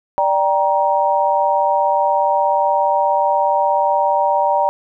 sine chord, G minor, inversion second, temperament just, 588 / 784 / 940.8 Hz, D5 / G5 / Bb5, +2 / 0 / +16 cents, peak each -18 / -18 / -16 dBFS, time 0.18-4.69 s, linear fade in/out 0 ms, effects none

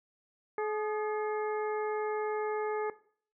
harmonic tone with a mistuned harmonic, 426.8 Hz, G#4, 47 cents sharp, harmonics 1 / 2 / 3 / 4 / 5, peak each -31 / -37 / -41 / -43 / -45 dBFS, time 0.58-2.9 s, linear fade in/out 2 ms, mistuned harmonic 3, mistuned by -60 cents, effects noise-tail reverb RT60 0.5 s tail -17 dB re dry

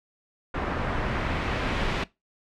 pink noise with low-pass filter sweep, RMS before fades -28 dBFS, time 0.54-2.04 s, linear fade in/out 5 ms, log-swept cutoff 1500 to 3000 Hz, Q 1, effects noise-tail reverb RT60 0.2 s tail -20 dB re dry

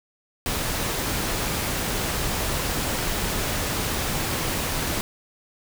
pink noise, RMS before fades -26 dBFS, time 0.46-5.01 s, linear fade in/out 0 ms, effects none

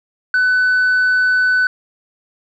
sine tone, 1500 Hz, F#6, 23 cents sharp, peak -9 dBFS, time 0.34-1.67 s, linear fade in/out 2 ms, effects tanh soft clip ceiling -10 dBFS

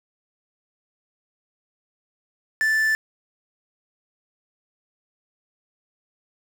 triangle tone with quantisation, 1759 Hz, A6, 1 cent flat, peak -16 dBFS, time 2.61-2.95 s, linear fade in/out 0 ms, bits 6, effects none

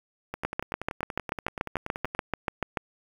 two click trains, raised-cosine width 0.5 ms, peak -18 / -11 dBFS, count 20 / 17, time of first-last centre 0.34-2.15 / 0.45-2.772 s, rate 10.5 / 6.89 Hz, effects 7-bit

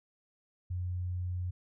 sine tone, 90 Hz, F#2, 47 cents flat, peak -32 dBFS, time 0.7-1.51 s, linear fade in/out 10 ms, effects none

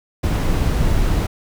brown noise, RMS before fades -17 dBFS, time 0.23-1.27 s, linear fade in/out 10 ms, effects none

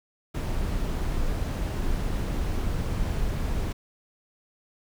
brown noise, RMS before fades -27 dBFS, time 0.34-3.73 s, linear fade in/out 10 ms, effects none

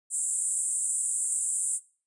white band-pass noise, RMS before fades -29 dBFS, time 0.1-1.8 s, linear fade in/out 50 ms, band 7500 to 9600 Hz, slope 96 dB/octave, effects noise-tail reverb RT60 0.4 s tail -20 dB re dry + resampled to 24000 Hz

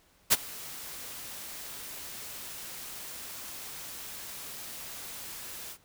white noise with ADSR envelope, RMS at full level -19 dBFS, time 0.3-5.78 s, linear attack 27 ms, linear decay 30 ms, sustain -23 dB, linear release 70 ms, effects pink hiss -64 dBFS RMS until 5.84 s

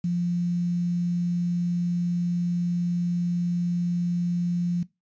sine tone with quantisation, 174.61 Hz, F3, in tune, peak -22 dBFS, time 0.04-4.83 s, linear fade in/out 5 ms, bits 8, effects noise-tail reverb RT60 0.2 s tail -19 dB re dry + resampled to 16000 Hz

